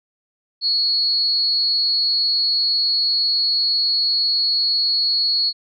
sine tone with amplitude modulation, 4348 Hz, C#8, 34 cents flat, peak -13 dBFS, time 0.61-5.53 s, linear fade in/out 50 ms, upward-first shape sine, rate 278 Hz, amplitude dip 50%, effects MP3 64 kbps

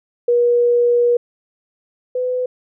sine tone pair in turn, 480.5 / 502.6 Hz, B4 / B4, -48 / +30 cents, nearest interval minor second, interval 78 cents, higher second, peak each -11 / -17 dBFS, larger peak first, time 0.28-1.17 / 2.15-2.46 s, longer first, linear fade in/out 5 ms, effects none

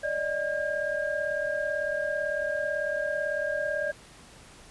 sine tone cluster, 578 / 616 / 1615 Hz, D5 / D#5 / G#6, -28 / -17 / -49 cents, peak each -31 dBFS, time 0.03-3.92 s, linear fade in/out 10 ms, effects pink hiss -51 dBFS RMS until 4.7 s + resampled to 24000 Hz

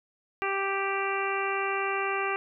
harmonic tone, 392 Hz, G4, in tune, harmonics 1 / 2 / 3 / 4 / 5 / 6 / 7, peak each -32 / -34 / -32 / -36 / -37 / -35 / -37 dBFS, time 0.42-2.36 s, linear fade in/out 0 ms, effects none

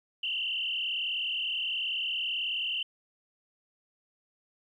sine tone with frequency modulation, 2908 Hz, F#7, 31 cents flat, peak -29 dBFS, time 0.23-2.83 s, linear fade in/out 5 ms, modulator 39.3 Hz, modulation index 4.6, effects 11-bit

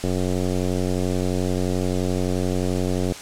click train, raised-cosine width 2 ms, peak -11 dBFS, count 283, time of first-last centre 0.04-3.122 s, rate 91.5 Hz, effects white hiss -36 dBFS RMS until 3.21 s + low-pass 8000 Hz 12 dB/octave

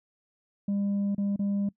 sine tone with dropouts, 200.7 Hz, G3, 41 cents sharp, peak -22 dBFS, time 0.68-1.69 s, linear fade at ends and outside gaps 5 ms, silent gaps 1.149-1.18 / 1.362-1.392 s, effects noise-tail reverb RT60 0.1 s tail -23 dB re dry + tanh soft clip ceiling -24 dBFS

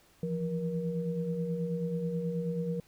sine tone cluster, 162.8 / 172.1 / 474.2 Hz, E3 / F3 / A#4, -21 / -25 / +30 cents, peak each -40 / -32 / -35 dBFS, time 0.23-2.8 s, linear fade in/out 2 ms, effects pink hiss -63 dBFS RMS until 2.87 s

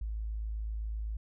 sine tone, 53.9 Hz, A1, 35 cents flat, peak -33 dBFS, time 0.01-1.17 s, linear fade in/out 5 ms, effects none

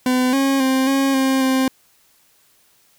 40% pulse tone with pitch steps, 253.4 / 272.3 / 263 / 272.1 / 265.8 / 262.6 Hz, B3 / C#4 / C4 / C#4 / C4 / C4, +45 / -31 / +9 / -32 / +27 / +6 cents, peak -14 dBFS, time 0.06-1.68 s, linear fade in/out 2 ms, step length 270 ms, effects white hiss -57 dBFS RMS until 2.98 s

